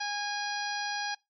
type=harmonic tone; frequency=821 Hz; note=G#5; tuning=20 cents flat; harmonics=1 / 2 / 3 / 4 / 5 / 6 / 7; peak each=-35 / -36 / -42 / -44 / -42 / -40 / -42 dBFS; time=0-1.15 s; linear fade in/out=10 ms; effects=noise-tail reverb RT60 0.2 s tail -23 dB re dry